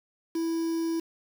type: tone with quantisation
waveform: triangle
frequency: 329.6 Hz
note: E4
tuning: in tune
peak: -24 dBFS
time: 0.35-1 s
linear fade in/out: 5 ms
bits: 7
effects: none